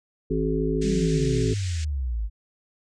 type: harmonic tone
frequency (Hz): 53.4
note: G#1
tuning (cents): +49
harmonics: 1 / 3 / 5 / 7 / 8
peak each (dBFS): -28 / -28 / -28 / -28 / -28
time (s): 0.3-1.54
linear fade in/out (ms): 10
type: band-pass noise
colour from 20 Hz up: white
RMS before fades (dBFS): -40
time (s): 0.81-1.85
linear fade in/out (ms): 10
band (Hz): 1600 to 7900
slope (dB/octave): 48
type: exponential sweep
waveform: sine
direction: down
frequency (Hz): 209.9 to 49.67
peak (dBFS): -24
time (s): 0.82-2.3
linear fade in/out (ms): 50
effects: none